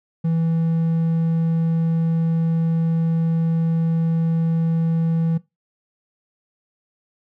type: tone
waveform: triangle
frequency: 164.3 Hz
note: E3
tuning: 5 cents flat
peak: -15 dBFS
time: 0.24-5.38 s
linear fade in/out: 10 ms
effects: noise-tail reverb RT60 0.2 s tail -19 dB re dry